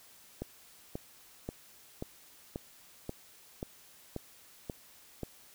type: click train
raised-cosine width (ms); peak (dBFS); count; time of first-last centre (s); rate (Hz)
2; -23; 10; 0.42-5.233; 1.87
effects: white hiss -58 dBFS RMS until 5.54 s